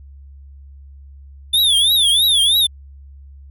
square tone with vibrato, 3520 Hz, A7, in tune, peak -12 dBFS, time 1.53-2.67 s, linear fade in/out 10 ms, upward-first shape triangle, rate 3.1 Hz, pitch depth 190 cents each way, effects added 69 Hz sine -37 dBFS peak until 3.5 s

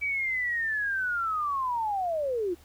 sine linear sweep, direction down, 2303 to 329.6 Hz, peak -26 dBFS, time 0.01-2.55 s, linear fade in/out 20 ms, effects added 75 Hz sine -55 dBFS peak until 2.64 s + pink hiss -58 dBFS RMS until 2.64 s

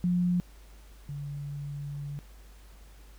sine tone pair in turn, 177.6 / 143.35 Hz, F3 / D3, +29 / -42 cents, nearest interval major third, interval 371 cents, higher first, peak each -23 / -34 dBFS, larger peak first, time 0.04-0.4 / 1.09-2.19 s, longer second, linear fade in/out 0 ms, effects added 50 Hz sine -49 dBFS peak until 3.18 s + pink hiss -59 dBFS RMS until 3.18 s

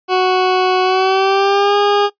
20% pulse tone with pitch glide, 370 to 408.2 Hz, F#4 to G#4, 0 to -30 cents, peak -6 dBFS, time 0.08-2.1 s, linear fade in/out 50 ms, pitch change +170 cents, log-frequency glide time 0.83-1.76 s, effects noise-tail reverb RT60 0.1 s tail -18 dB re dry + resampled to 11025 Hz

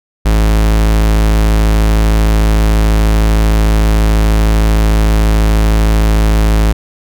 45% pulse tone, 53.6 Hz, A1, 45 cents flat, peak -7 dBFS, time 0.25-6.73 s, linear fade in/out 10 ms, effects none

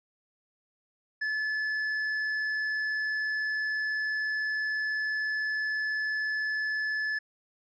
sine tone with hard clipping, 1727 Hz, A6, 33 cents flat, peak -29 dBFS, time 1.21-7.19 s, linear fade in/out 10 ms, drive 4 dB, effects resampled to 24000 Hz

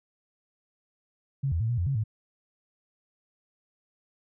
sine tone with pitch steps, 137.2 / 82.9 / 112.4 / 120.5 / 87.6 / 137.3 / 108.5 Hz, C#3 / E2 / A2 / B2 / F2 / C#3 / A2, -17 / +10 / +37 / -42 / +6 / -16 / -24 cents, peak -24 dBFS, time 1.43-2.039 s, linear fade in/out 10 ms, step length 87 ms, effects none

